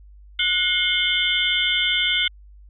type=tone cluster; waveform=sine; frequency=1462 / 2145 / 2987 / 3168 / 3519 Hz; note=F#6 / C7 / F#7 / G7 / A7; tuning=-21 / +42 / +16 / +18 / 0 cents; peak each=-28 / -23 / -25 / -24 / -24 dBFS; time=0.39-2.28 s; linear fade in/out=5 ms; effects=added 50 Hz sine -43 dBFS peak until 2.69 s